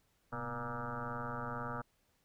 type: tone with frequency modulation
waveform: sine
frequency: 713 Hz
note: F5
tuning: 36 cents sharp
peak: -37 dBFS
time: 0.32-1.82 s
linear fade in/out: 10 ms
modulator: 117 Hz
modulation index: 6.2
effects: pink hiss -75 dBFS RMS until 2.24 s